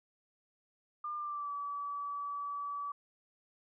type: tone with pitch glide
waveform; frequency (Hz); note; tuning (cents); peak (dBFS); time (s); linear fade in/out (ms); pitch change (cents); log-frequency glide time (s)
sine; 1200 to 1147.8; D6 to D6; +37 to -40; -36; 1.04-2.92; 5; -77; 1.17-1.52
effects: none